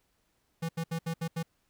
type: tone bursts at uneven times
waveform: square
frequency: 164.81 Hz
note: E3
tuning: in tune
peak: -31 dBFS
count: 6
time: 0.62-0.69 / 0.77-0.84 / 0.91-0.99 / 1.06-1.14 / 1.21-1.28 / 1.36-1.43 s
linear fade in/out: 10 ms
effects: pink hiss -74 dBFS RMS until 1.69 s